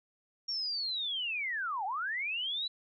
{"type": "linear two-way sweep", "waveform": "sine", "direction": "down then up", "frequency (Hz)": [5588, 731, 4018], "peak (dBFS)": -32, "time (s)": [0.48, 2.68], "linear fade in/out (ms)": 10, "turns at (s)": 1.85, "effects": []}